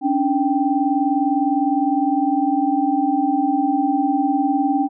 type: tone cluster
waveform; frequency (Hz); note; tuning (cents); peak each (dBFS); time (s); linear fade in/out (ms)
sine; 275.7 / 295.5 / 783; C#4 / D4 / G5; -9 / +11 / -2; -20; 0.01-4.89; 50
effects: none